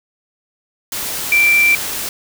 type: tone in noise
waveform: sine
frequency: 2349 Hz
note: D7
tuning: in tune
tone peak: -9 dBFS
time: 1.32-1.75 s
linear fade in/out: 2 ms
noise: white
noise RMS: -23 dBFS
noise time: 0.92-2.09 s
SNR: +11 dB
effects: none